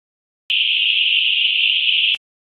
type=band-pass noise; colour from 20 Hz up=pink; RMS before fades=-17 dBFS; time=0.5-2.15 s; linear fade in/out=0 ms; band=2600 to 3300 Hz; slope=96 dB/octave; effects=AAC 32 kbps